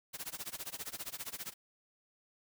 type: noise with tremolo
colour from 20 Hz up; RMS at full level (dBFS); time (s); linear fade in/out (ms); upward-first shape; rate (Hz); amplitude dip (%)
white; -40; 0.13-1.54; 20; sine; 15; 95
effects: none